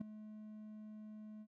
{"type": "tone with ADSR envelope", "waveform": "triangle", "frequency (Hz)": 214, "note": "A3", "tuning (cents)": -48, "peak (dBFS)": -33, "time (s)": [0, 1.47], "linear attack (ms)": 13, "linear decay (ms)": 5, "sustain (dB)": -14, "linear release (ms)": 58, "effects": []}